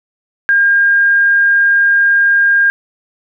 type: tone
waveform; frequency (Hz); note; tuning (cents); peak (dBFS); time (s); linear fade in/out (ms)
sine; 1611; G6; +47; -7; 0.49-2.7; 0
effects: none